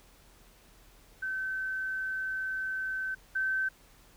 sine tone pair in turn, 1535 / 1542 Hz, G6 / G6, -37 / -29 cents, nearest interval unison, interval 8 cents, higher second, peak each -31 / -27 dBFS, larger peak second, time 1.22-3.15 / 3.35-3.69 s, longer first, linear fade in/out 10 ms, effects added 41 Hz sine -60 dBFS peak until 4.16 s + pink hiss -60 dBFS RMS until 4.16 s

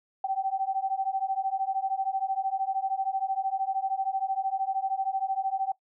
sine beating tone pair, 766 / 779 Hz, G5 / G5, -40 / -11 cents, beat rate 13 Hz, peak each -29 dBFS, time 0.24-5.72 s, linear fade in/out 5 ms, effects noise-tail reverb RT60 0.1 s tail -19 dB re dry

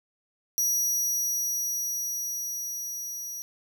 sawtooth tone with level ramp, 5790 Hz, F#8, 38 cents flat, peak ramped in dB -20 to -32 dBFS, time 0.58-3.42 s, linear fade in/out 0 ms, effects 10-bit

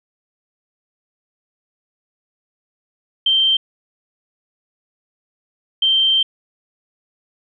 sine tone pair in turn, 3136 / 3136 Hz, G7 / G7, 0 / 0 cents, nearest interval unison, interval 0 cents, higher neither, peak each -12 dBFS, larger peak neither, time 3.26-3.57 / 5.82-6.23 s, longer second, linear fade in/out 5 ms, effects none

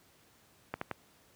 clicks, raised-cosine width 0.5 ms, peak -19 dBFS, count 3, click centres 0.74 / 0.814 / 0.913 s, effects pink hiss -64 dBFS RMS until 1.35 s + high-pass 80 Hz 12 dB/octave

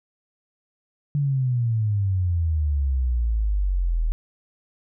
sine exponential sweep, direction down, 146.83 to 38.89 Hz, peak -19 dBFS, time 1.15-4.12 s, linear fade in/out 0 ms, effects none

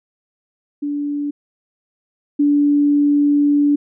sine tone pair in turn, 289.7 / 289.7 Hz, D4 / D4, -24 / -24 cents, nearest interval unison, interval 0 cents, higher neither, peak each -19 / -11 dBFS, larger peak second, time 0.82-1.31 / 2.39-3.76 s, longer second, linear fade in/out 10 ms, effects none

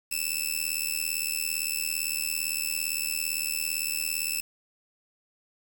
10% pulse tone with amplitude modulation, 2637 Hz, E7, in tune, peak -15 dBFS, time 0.11-4.41 s, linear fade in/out 10 ms, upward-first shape sine, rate 77.7 Hz, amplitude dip 90%, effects 7-bit

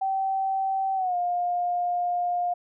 sine tone with pitch glide, 772 to 707.9 Hz, G5 to F5, -27 to +23 cents, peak -23 dBFS, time 0.01-2.54 s, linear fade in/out 10 ms, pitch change -150 cents, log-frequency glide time 0.95-1.16 s, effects none

